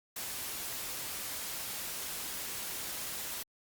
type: noise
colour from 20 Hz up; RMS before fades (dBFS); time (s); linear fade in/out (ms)
white; -39; 0.16-3.43; 5
effects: Opus 48 kbps